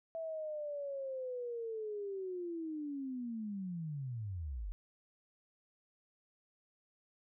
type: linear sweep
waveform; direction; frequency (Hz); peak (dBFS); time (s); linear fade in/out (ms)
sine; down; 659.3 to 41.52; -38; 0.15-4.72; 0
effects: none